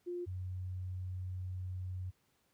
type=tone pair in turn; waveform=sine; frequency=352.7 / 91.95 Hz; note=F4 / F#2; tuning=+17 / -10 cents; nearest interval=octave + major seventh; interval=2327 cents; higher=first; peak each=-37 / -37 dBFS; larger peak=neither; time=0.06-0.26 / 0.26-2.11 s; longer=second; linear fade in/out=20 ms; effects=pink hiss -75 dBFS RMS until 2.53 s + high-pass 60 Hz 12 dB/octave